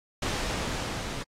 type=noise with level ramp; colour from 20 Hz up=pink; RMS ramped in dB=-29 to -36 dBFS; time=0.22-1.23 s; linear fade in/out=5 ms; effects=low-pass 7000 Hz 12 dB/octave + AAC 48 kbps